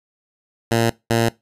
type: tone pair in turn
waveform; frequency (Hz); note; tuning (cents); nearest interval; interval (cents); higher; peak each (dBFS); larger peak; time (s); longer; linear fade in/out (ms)
10% pulse; 115.3 / 115.3; A#2 / A#2; -19 / -19; unison; 0; neither; -7; neither; 0.71-0.9 / 1.1-1.29; neither; 5
effects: noise-tail reverb RT60 0.2 s tail -21 dB re dry + resampled to 32000 Hz